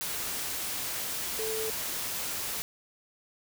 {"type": "tone in noise", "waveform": "sine", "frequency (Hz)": 440, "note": "A4", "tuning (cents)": 0, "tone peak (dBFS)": -32, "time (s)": [1.39, 1.7], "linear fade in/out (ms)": 0, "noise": "white", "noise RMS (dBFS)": -34, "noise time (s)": [0.01, 2.62], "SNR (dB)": -1, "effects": []}